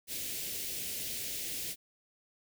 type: band-stop noise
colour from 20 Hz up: white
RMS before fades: -38 dBFS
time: 0.07-1.76 s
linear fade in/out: 50 ms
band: 550 to 2100 Hz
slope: 24 dB/octave
effects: none